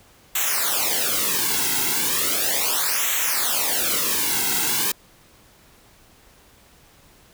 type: noise with flanger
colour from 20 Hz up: white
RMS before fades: -22 dBFS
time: 0.35-4.92 s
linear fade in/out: 5 ms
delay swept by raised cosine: 0.2 to 1.7 ms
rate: 0.36 Hz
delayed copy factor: -0.95
effects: pink hiss -53 dBFS RMS until 7.33 s